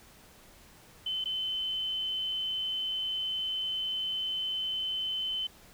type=tone with dropouts; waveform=sine; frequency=3055 Hz; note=G7; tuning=45 cents flat; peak=-30 dBFS; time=1.06-5.47 s; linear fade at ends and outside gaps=5 ms; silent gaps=1.242-1.256 s; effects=pink hiss -56 dBFS RMS until 5.73 s